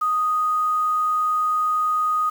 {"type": "tone with quantisation", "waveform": "sine", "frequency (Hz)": 1244.5, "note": "D#6", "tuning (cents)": 0, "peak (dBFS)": -18, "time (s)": [0.01, 2.3], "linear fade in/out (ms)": 10, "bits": 7, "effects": []}